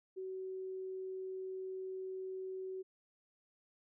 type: tone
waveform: sine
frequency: 376.8 Hz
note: F#4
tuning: 32 cents sharp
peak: -40 dBFS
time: 0.16-2.83 s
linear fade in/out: 20 ms
effects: none